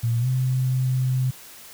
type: tone with pitch glide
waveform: sine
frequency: 116.9 to 128.96 Hz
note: A#2 to C3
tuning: +5 to -25 cents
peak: -19 dBFS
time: 0.03-1.31 s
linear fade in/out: 10 ms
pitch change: +170 cents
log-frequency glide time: 0.19-0.27 s
effects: white hiss -44 dBFS RMS until 1.73 s